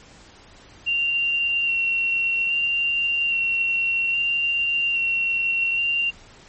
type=tone with vibrato; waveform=sine; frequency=2755 Hz; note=F7; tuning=24 cents flat; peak=-19 dBFS; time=0.86-6.11 s; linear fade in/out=20 ms; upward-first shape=square; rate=0.61 Hz; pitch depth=13 cents each way; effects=pink hiss -48 dBFS RMS until 6.48 s + MP3 32 kbps